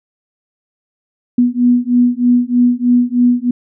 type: beating tone pair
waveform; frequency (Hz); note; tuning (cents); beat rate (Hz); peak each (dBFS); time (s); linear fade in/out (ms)
sine; 242.9 / 246.1; B3 / B3; -29 / -6; 3.2; -12; 1.38-3.51; 5
effects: none